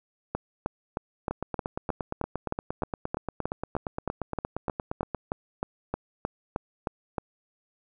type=two click trains; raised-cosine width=1 ms; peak=-14 / -16 dBFS; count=23 / 34; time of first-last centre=0.35-7.182 / 1.31-5.147 s; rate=3.22 / 8.6 Hz; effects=none